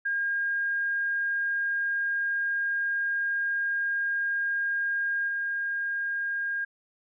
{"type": "tone with level steps", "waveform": "sine", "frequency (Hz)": 1617, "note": "G#6", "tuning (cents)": -47, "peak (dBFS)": [-25, -27], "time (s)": [0.05, 6.65], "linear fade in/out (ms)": 10, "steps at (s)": 5.27, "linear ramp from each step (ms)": 20, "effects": []}